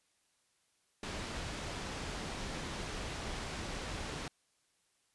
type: low-pass noise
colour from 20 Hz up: pink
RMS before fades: -41 dBFS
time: 1.03-4.28 s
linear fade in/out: 2 ms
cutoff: 6400 Hz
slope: 12 dB/octave
effects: white hiss -75 dBFS RMS until 5.14 s + resampled to 24000 Hz